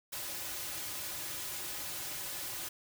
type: noise with comb filter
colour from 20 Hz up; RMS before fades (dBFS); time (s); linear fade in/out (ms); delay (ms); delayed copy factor
white; -40; 0.12-2.69; 10; 4.4; -0.75
effects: none